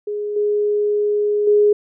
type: tone with level steps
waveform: sine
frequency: 415.8 Hz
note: G#4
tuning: 2 cents sharp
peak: -21 / -15 / -10 dBFS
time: 0.07-1.73 s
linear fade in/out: 5 ms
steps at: 0.36 / 1.47 s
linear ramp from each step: 5 ms
effects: none